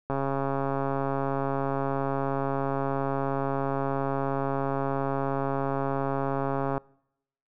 click train, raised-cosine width 1 ms, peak -15 dBFS, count 916, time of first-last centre 0.1-6.779 s, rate 137 Hz, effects noise-tail reverb RT60 0.8 s tail -25 dB re dry

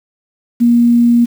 sine tone with quantisation, 237.3 Hz, A#3, 31 cents sharp, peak -6 dBFS, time 0.6-1.26 s, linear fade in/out 20 ms, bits 6, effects none

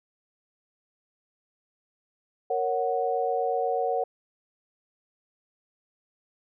sine chord, F# major, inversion first, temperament equal, 466.2 / 554.4 / 740 Hz, A#4 / C#5 / F#5, 0 / 0 / 0 cents, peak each -28 / -30 / -27 dBFS, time 2.5-4.04 s, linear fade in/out 5 ms, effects none

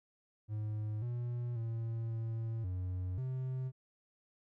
triangle tone with pitch steps, 106.9 / 120.7 / 114.2 / 113.3 / 91.4 / 129.7 Hz, A2 / B2 / A#2 / A#2 / F#2 / C3, -49 / -39 / -35 / -49 / -21 / -15 cents, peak -33 dBFS, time 0.48-3.72 s, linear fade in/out 50 ms, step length 540 ms, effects none

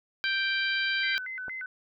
harmonic tone, 784 Hz, G5, in tune, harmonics 2 / 3 / 4 / 5 / 6, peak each -28 / -32 / -34 / -36 / -38 dBFS, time 0.24-1.18 s, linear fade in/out 0 ms
sine tone with vibrato, 1760 Hz, A6, in tune, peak -34 dBFS, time 1.03-1.66 s, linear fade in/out 2 ms, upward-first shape square, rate 4.3 Hz, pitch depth 270 cents each way
click, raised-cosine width 1 ms, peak -29 dBFS, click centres 1.482 s
effects none

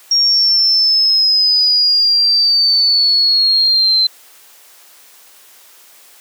sine exponential sweep, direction down, 5588 to 4082 Hz, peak -9 dBFS, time 0.11-4.07 s, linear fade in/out 5 ms, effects white hiss -44 dBFS RMS until 6.2 s + high-pass 400 Hz 12 dB/octave

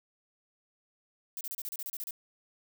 violet noise bursts, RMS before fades -38 dBFS, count 11, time 1.37-2.108 s, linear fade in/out 0 ms, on 38 ms, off 32 ms, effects none

